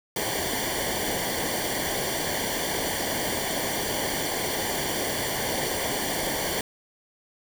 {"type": "noise with comb filter", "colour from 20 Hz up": "pink", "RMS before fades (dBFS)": -28, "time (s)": [0.16, 6.61], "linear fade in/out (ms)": 2, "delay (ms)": 0.77, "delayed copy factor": -0.8, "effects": []}